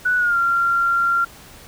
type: tone with pitch glide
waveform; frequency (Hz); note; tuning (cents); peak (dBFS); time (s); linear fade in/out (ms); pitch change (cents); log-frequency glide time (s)
sine; 1480 to 1380.9; F#6 to F6; 0 to -20; -15; 0.05-1.25; 10; -120; 0.17-0.37
effects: pink hiss -43 dBFS RMS until 1.67 s